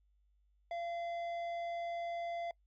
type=tone with tanh clipping; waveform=sine; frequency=685 Hz; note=F5; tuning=34 cents flat; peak=-39 dBFS; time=0.71-2.51 s; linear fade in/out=2 ms; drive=10 dB; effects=noise-tail reverb RT60 0.1 s tail -23 dB re dry + added 50 Hz sine -69 dBFS peak until 2.66 s